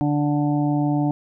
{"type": "harmonic tone", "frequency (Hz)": 146.83, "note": "D3", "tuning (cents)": 0, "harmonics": [1, 2, 4, 5, 6], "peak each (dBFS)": [-22, -20, -33, -29, -34], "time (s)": [0.01, 1.11], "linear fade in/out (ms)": 0, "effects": []}